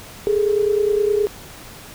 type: tone pair together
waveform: sine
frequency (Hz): 410.3 / 440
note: G#4 / A4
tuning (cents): -21 / 0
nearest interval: minor second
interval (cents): 121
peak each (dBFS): -16 / -21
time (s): 0.27-1.27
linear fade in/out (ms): 0
effects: pink hiss -39 dBFS RMS until 1.94 s